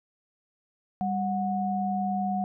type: tone pair together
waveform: sine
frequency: 197.08 / 733 Hz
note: G3 / F#5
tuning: +10 / -16 cents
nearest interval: octave + major seventh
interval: 2274 cents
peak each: -28 dBFS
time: 1.01-2.44 s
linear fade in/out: 0 ms
effects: none